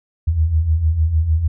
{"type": "beating tone pair", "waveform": "sine", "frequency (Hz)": [75, 81.6], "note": ["D2", "E2"], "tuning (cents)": [37, -17], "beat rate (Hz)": 6.6, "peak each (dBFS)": [-21, -14], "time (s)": [0.27, 1.48], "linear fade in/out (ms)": 10, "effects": []}